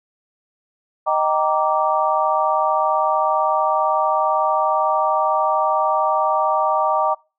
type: chord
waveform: sine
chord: Eb major seventh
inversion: none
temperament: just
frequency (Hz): 622.3 / 777.8 / 933.4 / 1166.7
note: Eb5 / G5 / Bb5 / D6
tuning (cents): 0 / -14 / +2 / -12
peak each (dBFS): -21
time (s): 1.06-7.15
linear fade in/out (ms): 20
effects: noise-tail reverb RT60 0.3 s tail -24 dB re dry